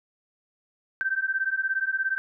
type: beating tone pair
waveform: sine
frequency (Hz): 1548 / 1565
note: G6 / G6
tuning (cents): -22 / -3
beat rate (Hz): 17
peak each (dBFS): -27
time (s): 1.01-2.18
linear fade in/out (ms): 0
effects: none